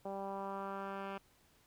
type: tone with low-pass filter sweep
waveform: 10% pulse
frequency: 196 Hz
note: G3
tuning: in tune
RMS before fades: -42 dBFS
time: 0.05-1.18 s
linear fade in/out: 5 ms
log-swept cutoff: 700 to 2200 Hz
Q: 2
effects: pink hiss -69 dBFS RMS until 1.66 s